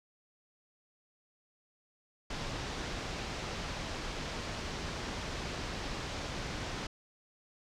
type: low-pass noise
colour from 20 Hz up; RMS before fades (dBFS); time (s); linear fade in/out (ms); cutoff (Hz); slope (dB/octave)
pink; -39; 2.3-6.87; 5; 6100; 24
effects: none